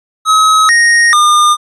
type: tone with pitch steps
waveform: square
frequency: 1277 / 1866 / 1210 Hz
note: D#6 / A#6 / D#6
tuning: +45 / +1 / -49 cents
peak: -6 dBFS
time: 0.25-1.57 s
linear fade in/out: 50 ms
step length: 440 ms
effects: resampled to 24000 Hz